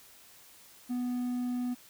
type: tone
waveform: triangle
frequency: 246.9 Hz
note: B3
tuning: in tune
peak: -28 dBFS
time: 0.89-1.75 s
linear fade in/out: 20 ms
effects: white hiss -56 dBFS RMS until 1.89 s